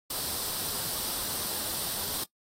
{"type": "noise with comb filter", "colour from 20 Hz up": "white", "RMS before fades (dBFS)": -33, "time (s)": [0.1, 2.24], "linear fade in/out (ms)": 5, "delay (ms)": 0.22, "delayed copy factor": 0.55, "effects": ["noise-tail reverb RT60 0.1 s tail -20 dB re dry", "AAC 48 kbps"]}